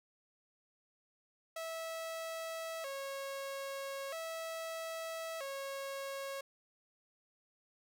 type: tone with vibrato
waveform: sawtooth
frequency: 598 Hz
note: D5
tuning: 31 cents sharp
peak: -36 dBFS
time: 1.56-6.41 s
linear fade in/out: 5 ms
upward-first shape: square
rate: 0.39 Hz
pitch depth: 150 cents each way
effects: none